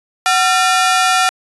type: ring-modulated tone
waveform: sawtooth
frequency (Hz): 1058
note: C6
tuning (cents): +19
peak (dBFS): -4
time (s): 0.26-1.29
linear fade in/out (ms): 0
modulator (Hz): 311
effects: resampled to 24000 Hz